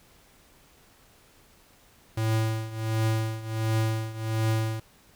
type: tone with tremolo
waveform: square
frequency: 110.9 Hz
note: A2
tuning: 14 cents sharp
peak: -22 dBFS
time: 2.17-4.8 s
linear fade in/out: 5 ms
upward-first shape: triangle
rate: 1.4 Hz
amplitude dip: 85%
effects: pink hiss -58 dBFS RMS until 5.15 s